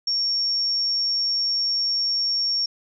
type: tone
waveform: sine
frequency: 5510 Hz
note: F8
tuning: 24 cents flat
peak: -20 dBFS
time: 0.07-2.66 s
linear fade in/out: 5 ms
effects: none